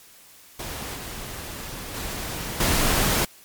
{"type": "noise with level steps", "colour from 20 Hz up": "pink", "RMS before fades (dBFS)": [-33, -35, -31, -21], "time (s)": [0.59, 3.25], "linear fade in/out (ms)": 5, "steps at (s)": [0.95, 1.94, 2.6], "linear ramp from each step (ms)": 5, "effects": ["white hiss -50 dBFS RMS until 3.44 s", "MP3 96 kbps"]}